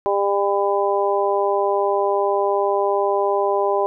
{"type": "harmonic tone", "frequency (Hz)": 200.3, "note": "G3", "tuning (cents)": 38, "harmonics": [2, 3, 4, 5], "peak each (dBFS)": [-20, -22, -23, -24], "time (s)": [0.06, 3.86], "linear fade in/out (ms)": 0, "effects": []}